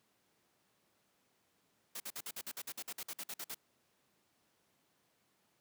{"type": "noise bursts", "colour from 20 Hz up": "white", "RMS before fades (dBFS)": -43, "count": 16, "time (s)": [1.95, 3.546], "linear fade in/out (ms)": 5, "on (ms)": 51, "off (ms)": 52, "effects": ["pink hiss -75 dBFS RMS until 5.6 s", "high-pass 150 Hz 12 dB/octave"]}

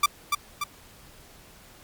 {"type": "tone with echo", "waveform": "sawtooth", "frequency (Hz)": 1174.7, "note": "D6", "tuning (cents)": 0, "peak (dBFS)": -12, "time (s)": [0.03, 0.06], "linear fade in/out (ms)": 5, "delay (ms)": 290, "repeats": 2, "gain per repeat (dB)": -5, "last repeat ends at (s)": 0.64, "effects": ["pink hiss -51 dBFS RMS until 1.83 s", "MP3 96 kbps"]}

